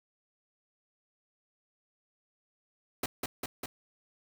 pink noise with echo, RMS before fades -32 dBFS, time 3.03-3.06 s, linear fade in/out 5 ms, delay 200 ms, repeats 3, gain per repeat -2 dB, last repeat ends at 3.66 s, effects none

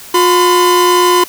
45% pulse tone pair together, 357.8 / 1012 Hz, F4 / B5, +42 / +42 cents, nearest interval octave + tritone, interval 1800 cents, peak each -10 dBFS, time 0.14-1.24 s, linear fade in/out 5 ms, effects white hiss -33 dBFS RMS until 1.28 s

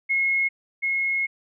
sine tone pair in turn, 2166 / 2166 Hz, C#7 / C#7, -41 / -41 cents, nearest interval unison, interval 0 cents, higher neither, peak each -19 / -21 dBFS, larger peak first, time 0.09-0.49 / 0.82-1.27 s, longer second, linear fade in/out 20 ms, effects none

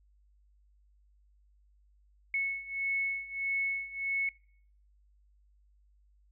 sine beating tone pair, 2200 / 2201.6 Hz, C#7 / C#7, -14 / -12 cents, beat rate 1.6 Hz, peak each -35 / -32 dBFS, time 2.34-4.29 s, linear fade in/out 2 ms, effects noise-tail reverb RT60 0.6 s tail -25 dB re dry + added 50 Hz sine -62 dBFS peak until 6.31 s

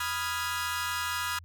sawtooth chord, F half-diminished seventh, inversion second, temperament equal, 987.8 / 1244.5 / 1396.9 / 1661.2 Hz, Cb6 / Eb6 / F6 / Ab6, 0 / 0 / 0 / 0 cents, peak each -32 dBFS, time 0-1.39 s, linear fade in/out 5 ms, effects added 85 Hz sine -47 dBFS peak until 1.44 s

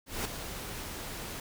pink noise with ADSR envelope, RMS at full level -32 dBFS, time 0.06-1.4 s, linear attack 190 ms, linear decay 8 ms, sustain -8 dB, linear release 3 ms, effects none

